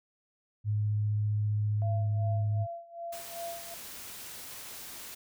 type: tone with vibrato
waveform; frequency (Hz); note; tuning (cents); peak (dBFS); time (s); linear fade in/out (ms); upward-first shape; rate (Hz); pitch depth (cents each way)
sine; 105.2; G#2; +23; -26; 0.64-2.67; 50; triangle; 15; 9
type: tone with tremolo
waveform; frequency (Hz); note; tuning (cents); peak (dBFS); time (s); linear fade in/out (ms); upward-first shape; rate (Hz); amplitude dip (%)
sine; 681; F5; -44; -35; 1.82-3.74; 0; sine; 2.6; 85
type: noise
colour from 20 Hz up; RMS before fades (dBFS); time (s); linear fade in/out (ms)
white; -44; 3.12-5.15; 10
effects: none